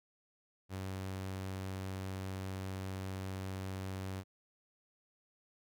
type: tone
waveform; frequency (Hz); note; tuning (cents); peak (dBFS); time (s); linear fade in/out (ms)
sawtooth; 95; F#2; +46; -35; 0.69-4.24; 50
effects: none